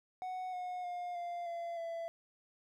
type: tone with pitch steps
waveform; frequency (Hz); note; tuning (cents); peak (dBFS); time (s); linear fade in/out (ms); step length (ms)
triangle; 740 / 725.2 / 710.7 / 696.5 / 682.5 / 668.9; F#5 / F#5 / F5 / F5 / F5 / E5; 0 / -35 / +30 / -5 / -40 / +25; -36; 0.22-2.08; 0; 310
effects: none